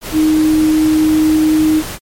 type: tone in noise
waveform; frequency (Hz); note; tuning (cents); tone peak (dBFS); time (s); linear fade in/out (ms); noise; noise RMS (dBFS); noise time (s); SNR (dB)
sine; 311.1; D#4; 0; -8; 0.12-1.83; 50; pink; -25; 0.01-1.99; +14
effects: MP3 64 kbps